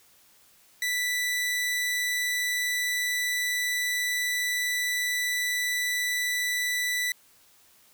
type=tone; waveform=sawtooth; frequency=1975.5 Hz; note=B6; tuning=in tune; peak=-22 dBFS; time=0.82-7.12 s; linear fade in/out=2 ms; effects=white hiss -59 dBFS RMS until 7.93 s